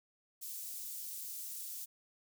white high-pass noise, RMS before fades -44 dBFS, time 0.41-1.86 s, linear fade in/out 20 ms, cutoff 6700 Hz, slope 12 dB/octave, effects none

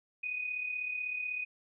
sine tone with amplitude modulation, 2489 Hz, D#7, in tune, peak -31 dBFS, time 0.23-1.45 s, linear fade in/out 10 ms, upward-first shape sine, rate 36.1 Hz, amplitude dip 55%, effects none

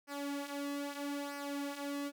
sawtooth tone with flanger, 284.4 Hz, C#4, 45 cents sharp, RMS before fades -40 dBFS, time 0.07-2.12 s, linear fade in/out 50 ms, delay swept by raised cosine 0.27 to 4.87 ms, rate 0.78 Hz, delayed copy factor -0.65, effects none

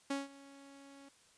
sawtooth tone with ADSR envelope, 277.2 Hz, C#4, in tune, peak -29 dBFS, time 0.1-1.09 s, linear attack 7 ms, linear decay 170 ms, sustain -21 dB, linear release 7 ms, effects white hiss -66 dBFS RMS until 1.37 s + resampled to 22050 Hz

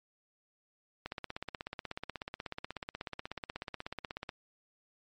click train, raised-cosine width 0.3 ms, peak -22 dBFS, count 54, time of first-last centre 1.06-4.292 s, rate 16.4 Hz, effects MP3 48 kbps

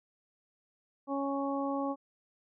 harmonic tone, 277.2 Hz, C#4, in tune, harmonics 1 / 2 / 3 / 4, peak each -33 / -36 / -38 / -39 dBFS, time 1.07-1.96 s, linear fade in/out 50 ms, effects none

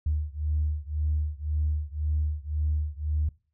sine beating tone pair, 75 / 76.9 Hz, D2 / D#2, +37 / -20 cents, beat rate 1.9 Hz, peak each -27 / -28 dBFS, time 0.06-3.29 s, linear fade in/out 5 ms, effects noise-tail reverb RT60 0.4 s tail -23 dB re dry + tanh soft clip ceiling -17 dBFS

